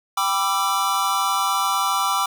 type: chord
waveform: square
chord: E minor seventh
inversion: first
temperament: equal with one note detuned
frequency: 784 / 987.8 / 1174.7 / 1346.2 Hz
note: G5 / B5 / D6 / E6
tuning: 0 / 0 / 0 / +36 cents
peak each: -27 / -26 / -23 / -27 dBFS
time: 0.17-2.26 s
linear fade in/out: 5 ms
effects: none